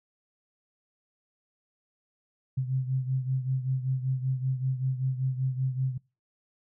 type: beating tone pair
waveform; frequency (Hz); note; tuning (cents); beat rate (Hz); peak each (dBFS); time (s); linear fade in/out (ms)
sine; 129.7 / 134.9; C3 / C#3; -15 / -47; 5.2; -27 / -32; 2.57-5.98; 10
effects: noise-tail reverb RT60 0.3 s tail -25 dB re dry